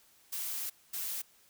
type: noise bursts at uneven times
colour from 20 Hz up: blue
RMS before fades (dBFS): -37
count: 2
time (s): 0.32-0.7 / 0.93-1.22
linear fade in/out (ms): 10
effects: white hiss -64 dBFS RMS until 1.49 s